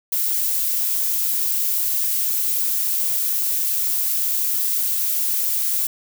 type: noise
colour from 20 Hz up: violet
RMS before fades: -21 dBFS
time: 0.12-5.87 s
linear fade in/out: 5 ms
effects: none